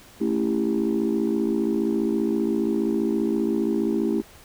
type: chord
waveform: sine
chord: A dominant seventh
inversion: none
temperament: just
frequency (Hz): 220 / 275 / 330 / 396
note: A3 / C#4 / E4 / G4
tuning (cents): 0 / -14 / +2 / +18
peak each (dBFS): -24 / -26 / -24 / -26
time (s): 0.2-4.22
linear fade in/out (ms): 20
effects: tanh soft clip ceiling -14 dBFS + pink hiss -49 dBFS RMS until 4.44 s